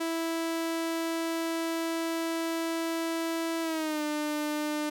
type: tone with pitch glide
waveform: sawtooth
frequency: 329.3 to 300.2 Hz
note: E4 to D4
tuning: -2 to +38 cents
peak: -25 dBFS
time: 0-4.9 s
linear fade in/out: 10 ms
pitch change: -160 cents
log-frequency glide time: 3.62-4.02 s
effects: none